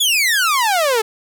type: exponential sweep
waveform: sawtooth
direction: down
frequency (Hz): 3514 to 421.6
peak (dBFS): -10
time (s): 0-1.02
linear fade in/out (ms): 10
effects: none